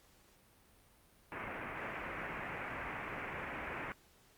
white low-pass noise, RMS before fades -43 dBFS, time 1.32-3.92 s, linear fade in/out 0 ms, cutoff 2400 Hz, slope 48 dB/octave, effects pink hiss -66 dBFS RMS until 4.37 s + Opus 48 kbps

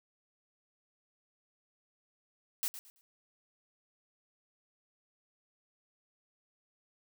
blue noise with echo, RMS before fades -33 dBFS, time 2.63-2.68 s, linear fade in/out 0 ms, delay 110 ms, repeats 3, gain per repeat -12 dB, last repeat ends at 3.01 s, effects none

